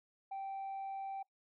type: tone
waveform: sine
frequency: 780 Hz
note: G5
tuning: 9 cents flat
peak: -37 dBFS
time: 0.31-1.23 s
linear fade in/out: 10 ms
effects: noise-tail reverb RT60 0.1 s tail -23 dB re dry + tanh soft clip ceiling -38 dBFS